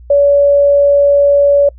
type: tone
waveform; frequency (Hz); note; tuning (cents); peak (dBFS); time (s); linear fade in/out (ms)
sine; 569; C#5; +45; -5; 0.1-1.69; 5
effects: noise-tail reverb RT60 0.1 s tail -26 dB re dry + added 60 Hz sine -33 dBFS peak until 1.78 s